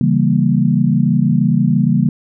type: chord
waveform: sine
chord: C# diminished seventh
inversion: none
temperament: equal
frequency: 138.59 / 164.81 / 196 / 233.1 Hz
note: C#3 / E3 / G3 / Bb3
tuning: 0 / 0 / 0 / 0 cents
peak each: -16 dBFS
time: 0.01-2.09 s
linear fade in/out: 2 ms
effects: none